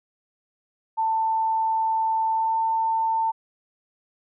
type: tone with pitch glide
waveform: sine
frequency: 890 to 896.7 Hz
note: A5 to A5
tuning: +20 to +33 cents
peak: -20 dBFS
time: 0.97-3.32 s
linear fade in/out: 20 ms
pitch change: +13 cents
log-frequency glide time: 2.32-2.57 s
effects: none